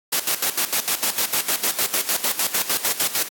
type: noise with tremolo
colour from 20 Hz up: white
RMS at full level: -20 dBFS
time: 0.12-3.29 s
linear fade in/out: 10 ms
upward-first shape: square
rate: 6.6 Hz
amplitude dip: 75%
effects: high-pass 200 Hz 12 dB/octave + AAC 64 kbps